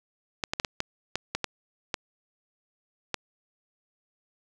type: clicks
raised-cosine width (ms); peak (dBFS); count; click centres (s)
0.2; -10; 10; 0.438 / 0.535 / 0.599 / 0.648 / 0.804 / 1.156 / 1.35 / 1.443 / 1.942 / 3.143
effects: none